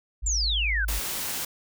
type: tone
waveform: sine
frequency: 53.2 Hz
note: G#1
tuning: 42 cents sharp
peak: -26 dBFS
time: 0.22-1 s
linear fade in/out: 20 ms
type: exponential sweep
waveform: sine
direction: down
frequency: 7459 to 1457 Hz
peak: -24 dBFS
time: 0.26-0.85 s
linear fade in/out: 5 ms
type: noise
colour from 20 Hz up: white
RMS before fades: -31 dBFS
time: 0.88-1.45 s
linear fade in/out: 5 ms
effects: none